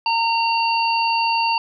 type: harmonic tone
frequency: 918 Hz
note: A#5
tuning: 27 cents flat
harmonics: 1 / 3 / 5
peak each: -18 / -23 / -25 dBFS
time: 0.06-1.58 s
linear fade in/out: 2 ms
effects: none